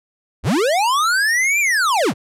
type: linear two-way sweep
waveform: square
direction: up then down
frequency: 46.38 to 2418 to 70.4 Hz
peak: -15 dBFS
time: 0.43-2.14 s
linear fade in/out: 50 ms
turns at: 1.6 s
effects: low-pass 11000 Hz 12 dB/octave